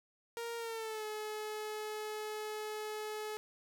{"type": "tone with pitch glide", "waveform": "sawtooth", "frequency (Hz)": [466.2, 427.5], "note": ["A#4", "A4"], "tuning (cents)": [0, -50], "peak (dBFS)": -35, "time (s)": [0.37, 3.37], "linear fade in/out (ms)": 0, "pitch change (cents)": -150, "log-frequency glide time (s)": [0.57, 1.05], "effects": []}